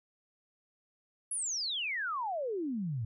sine exponential sweep, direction down, 11000 to 104.8 Hz, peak -32 dBFS, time 1.31-3.05 s, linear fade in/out 5 ms, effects none

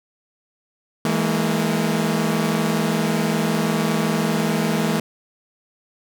sawtooth tone cluster, 162.9 / 208.2 / 228.2 Hz, E3 / G#3 / A#3, -20 / +5 / -37 cents, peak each -19 dBFS, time 1.05-5 s, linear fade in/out 2 ms, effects none

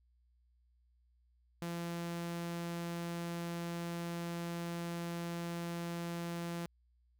sawtooth tone, 170.7 Hz, F3, 39 cents flat, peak -34 dBFS, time 1.62-6.66 s, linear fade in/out 0 ms, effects added 60 Hz sine -68 dBFS peak until 7.19 s

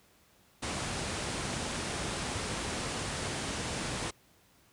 pink low-pass noise, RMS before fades -35 dBFS, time 0.62-4.11 s, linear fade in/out 10 ms, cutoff 10000 Hz, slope 96 dB/octave, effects pink hiss -64 dBFS RMS until 4.72 s + high-pass 60 Hz 12 dB/octave

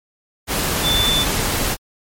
sine tone in noise, 3520 Hz, A7, in tune, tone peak -16 dBFS, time 0.82-1.26 s, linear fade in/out 50 ms, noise pink, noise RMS -20 dBFS, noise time 0.47-1.77 s, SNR +1 dB, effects MP3 64 kbps

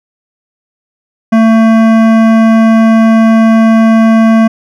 sine tone with hard clipping, 224 Hz, A3, 31 cents sharp, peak -5 dBFS, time 1.32-4.48 s, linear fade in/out 10 ms, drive 15 dB, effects none

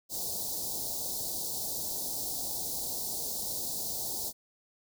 white band-stop noise, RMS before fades -35 dBFS, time 0.09-4.33 s, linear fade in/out 50 ms, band 870 to 4000 Hz, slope 48 dB/octave, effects none

